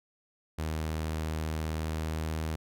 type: tone with pitch glide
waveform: sawtooth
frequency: 78.7 to 79.2 Hz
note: D#2 to D#2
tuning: +20 to +31 cents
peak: -27 dBFS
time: 0.58-2.56 s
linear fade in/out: 10 ms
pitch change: +11 cents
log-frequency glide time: 1.73-2.31 s
effects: none